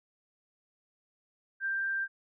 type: tone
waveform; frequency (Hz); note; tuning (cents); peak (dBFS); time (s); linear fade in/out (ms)
sine; 1579; G6; +12; -29; 1.6-2.08; 50
effects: none